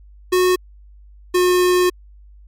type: tone pair in turn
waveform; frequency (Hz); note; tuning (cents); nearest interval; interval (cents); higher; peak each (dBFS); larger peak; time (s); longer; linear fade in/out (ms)
square; 365.3 / 360.9; F#4 / F#4; -22 / -43; unison; 21; first; -13; neither; 0.32-0.56 / 1.34-1.9; second; 10
effects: added 50 Hz sine -41 dBFS peak until 2.47 s + MP3 64 kbps